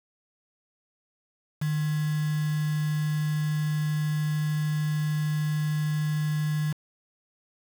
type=tone with quantisation; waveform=sine; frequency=152.2 Hz; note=D#3; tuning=38 cents flat; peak=-24 dBFS; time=1.61-6.73 s; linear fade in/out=10 ms; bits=6; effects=none